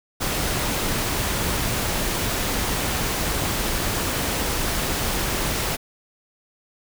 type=noise; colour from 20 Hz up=pink; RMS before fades=-24 dBFS; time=0.2-5.77 s; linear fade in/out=20 ms; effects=none